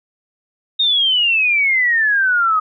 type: exponential sweep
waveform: sine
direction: down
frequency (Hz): 3729 to 1244.5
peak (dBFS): -12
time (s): 0.79-2.6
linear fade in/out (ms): 10
effects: none